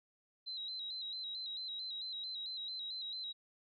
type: tone with vibrato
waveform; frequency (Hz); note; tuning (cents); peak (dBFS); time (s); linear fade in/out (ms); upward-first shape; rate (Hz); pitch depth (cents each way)
sine; 3953; B7; +1; -40; 0.46-3.33; 20; square; 4.5; 52
effects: none